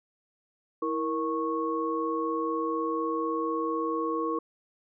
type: tone cluster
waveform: sine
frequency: 324.9 / 469.1 / 1101 Hz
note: E4 / A#4 / C#6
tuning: -25 / +11 / -12 cents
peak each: -31 dBFS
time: 0.82-4.39 s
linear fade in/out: 5 ms
effects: none